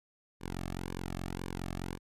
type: tone with flanger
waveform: sawtooth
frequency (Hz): 44.81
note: F1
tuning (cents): +45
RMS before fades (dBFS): -39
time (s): 0.4-1.99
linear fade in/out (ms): 50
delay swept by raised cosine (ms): 1.5 to 2.07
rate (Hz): 1.9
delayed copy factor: -0.95
effects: resampled to 32000 Hz